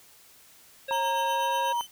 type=harmonic tone; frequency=540 Hz; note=C#5; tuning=45 cents flat; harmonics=1 / 3 / 5 / 7; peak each=-32 / -37 / -39 / -40 dBFS; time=0.88-1.73 s; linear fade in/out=10 ms
type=tone with pitch glide; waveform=sine; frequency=932.3 to 949.7 Hz; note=A#5 to A#5; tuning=0 to +32 cents; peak=-25 dBFS; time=0.91-1.81 s; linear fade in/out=0 ms; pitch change=+32 cents; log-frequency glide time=1.24-1.51 s
type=tone with tremolo; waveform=sawtooth; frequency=3058 Hz; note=G7; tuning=44 cents flat; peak=-31 dBFS; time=0.92-1.87 s; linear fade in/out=5 ms; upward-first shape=triangle; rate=8.2 Hz; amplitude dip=75%
effects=white hiss -55 dBFS RMS until 1.91 s